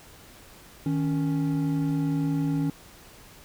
triangle tone pair together, 156.67 / 278.7 Hz, D#3 / C#4, +12 / +9 cents, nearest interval minor seventh, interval 997 cents, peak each -24 dBFS, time 0.86-2.7 s, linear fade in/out 2 ms, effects pink hiss -50 dBFS RMS until 3.44 s

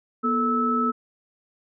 sine tone cluster, 241.6 / 439.6 / 1305 Hz, B3 / A4 / E6, -38 / -2 / -18 cents, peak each -24 / -30 / -22 dBFS, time 0.23-0.92 s, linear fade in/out 20 ms, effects none

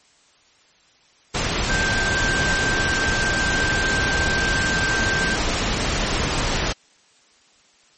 sine tone in noise, 1568 Hz, G6, in tune, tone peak -21 dBFS, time 1.69-5.36 s, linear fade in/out 10 ms, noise pink, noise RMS -22 dBFS, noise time 1.34-6.73 s, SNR -2 dB, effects white hiss -56 dBFS RMS until 7.97 s + MP3 32 kbps

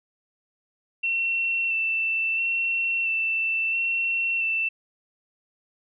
sine tone with vibrato, 2692 Hz, E7, 36 cents sharp, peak -22 dBFS, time 1.03-4.69 s, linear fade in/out 10 ms, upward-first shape square, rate 0.74 Hz, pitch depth 15 cents each way, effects none

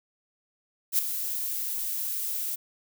violet noise with ADSR envelope, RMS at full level -20 dBFS, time 0.92-2.56 s, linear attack 67 ms, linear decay 5 ms, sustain -11 dB, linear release 13 ms, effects none

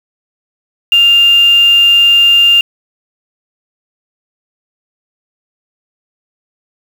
sine tone with quantisation, 2801 Hz, F7, 4 cents sharp, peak -4 dBFS, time 0.92-2.61 s, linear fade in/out 2 ms, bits 4, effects none

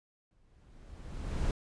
brown noise with exponential growth, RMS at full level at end -29 dBFS, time 0.31-1.51 s, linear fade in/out 1 ms, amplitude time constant 260 ms, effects resampled to 22050 Hz

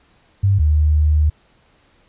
sine tone pair in turn, 98.6 / 75.9 Hz, G2 / D#2, +11 / -42 cents, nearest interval perfect fourth, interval 453 cents, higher first, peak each -11 dBFS, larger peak neither, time 0.43-0.59 / 0.59-1.3 s, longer second, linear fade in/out 10 ms, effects pink hiss -56 dBFS RMS until 2.08 s + resampled to 8000 Hz

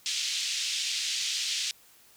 pink band-pass noise, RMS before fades -31 dBFS, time 0.06-1.71 s, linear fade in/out 0 ms, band 2800 to 6900 Hz, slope 24 dB/octave, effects white hiss -58 dBFS RMS until 2.16 s

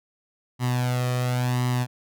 sawtooth tone with flanger, 124.6 Hz, B2, 16 cents sharp, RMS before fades -24 dBFS, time 0.59-1.87 s, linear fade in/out 50 ms, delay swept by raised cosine 1 to 1.63 ms, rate 0.94 Hz, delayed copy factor +0.7, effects none

